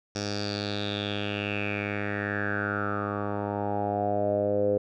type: tone with low-pass filter sweep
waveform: 10% pulse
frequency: 102.4 Hz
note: G#2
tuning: 24 cents flat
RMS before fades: -29 dBFS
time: 0.15-4.78 s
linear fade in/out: 5 ms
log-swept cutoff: 5500 to 490 Hz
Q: 6.7
effects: none